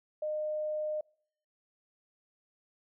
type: tone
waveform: sine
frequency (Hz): 611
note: D#5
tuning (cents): -32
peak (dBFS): -31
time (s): 0.22-1.01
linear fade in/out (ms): 5
effects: noise-tail reverb RT60 0.6 s tail -26 dB re dry